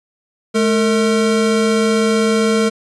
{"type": "tone pair together", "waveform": "square", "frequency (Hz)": [214.2, 453.9], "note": ["A3", "A#4"], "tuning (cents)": [-46, -46], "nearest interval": "octave + minor second", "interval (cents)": 1300, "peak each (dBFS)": -16, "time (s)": [0.54, 2.7], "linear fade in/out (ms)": 20, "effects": ["resampled to 22050 Hz"]}